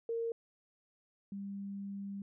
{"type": "tone pair in turn", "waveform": "sine", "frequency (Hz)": [460.5, 198.72], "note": ["A#4", "G3"], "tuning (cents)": [-21, 24], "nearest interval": "octave + minor third", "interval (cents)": 1455, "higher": "first", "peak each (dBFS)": [-33, -39], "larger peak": "first", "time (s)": [[0.09, 0.32], [1.32, 2.22]], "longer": "second", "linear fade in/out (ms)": 2, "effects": []}